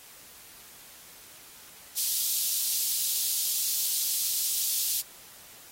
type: high-pass noise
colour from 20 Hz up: white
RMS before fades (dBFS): -28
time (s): 1.96-5.02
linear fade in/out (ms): 20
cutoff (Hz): 3600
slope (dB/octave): 24
effects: white hiss -50 dBFS RMS until 5.71 s + AAC 48 kbps